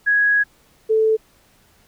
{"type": "tone pair in turn", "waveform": "sine", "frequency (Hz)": [1663, 439.4], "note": ["G#6", "A4"], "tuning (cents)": [2, -2], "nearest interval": "octave + major seventh", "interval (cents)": 2304, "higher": "first", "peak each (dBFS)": -13, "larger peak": "neither", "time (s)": [[0.06, 0.44], [0.89, 1.17]], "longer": "first", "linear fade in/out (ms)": 20, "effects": ["pink hiss -56 dBFS RMS until 1.87 s"]}